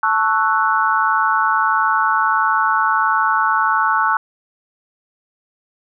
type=chord; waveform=sine; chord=F# minor seventh; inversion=first; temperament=equal; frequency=880 / 1108.7 / 1318.5 / 1480 Hz; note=A5 / C#6 / E6 / F#6; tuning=0 / 0 / 0 / 0 cents; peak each=-19 dBFS; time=0.03-4.17 s; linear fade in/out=2 ms; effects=none